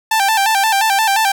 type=tone with vibrato; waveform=sawtooth; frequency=834 Hz; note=G#5; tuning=7 cents sharp; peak=-8 dBFS; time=0.11-1.32 s; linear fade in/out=5 ms; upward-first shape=square; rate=5.7 Hz; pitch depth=100 cents each way; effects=none